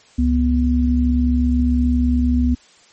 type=tone pair together; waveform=sine; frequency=68.9 / 245.5 Hz; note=C#2 / B3; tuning=-10 / -10 cents; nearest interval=octave + minor seventh; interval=2200 cents; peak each=-16 dBFS; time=0.18-2.55 s; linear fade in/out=10 ms; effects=white hiss -50 dBFS RMS until 2.92 s + MP3 32 kbps